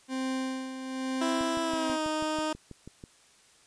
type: tone with tremolo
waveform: 40% pulse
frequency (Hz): 261.6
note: C4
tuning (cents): 0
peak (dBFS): -28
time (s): 0.08-1.98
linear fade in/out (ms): 50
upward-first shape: sine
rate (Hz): 1.1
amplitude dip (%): 60
type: tone with pitch glide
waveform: 15% pulse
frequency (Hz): 330.2 to 309.9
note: E4 to D#4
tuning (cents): +3 to -7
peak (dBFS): -22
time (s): 1.21-2.53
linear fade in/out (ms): 5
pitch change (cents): -110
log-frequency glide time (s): 1.62-2.04
type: click train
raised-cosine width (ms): 3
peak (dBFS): -30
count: 11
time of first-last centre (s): 1.41-3.039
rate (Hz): 6.14
effects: white hiss -60 dBFS RMS until 3.66 s + resampled to 22050 Hz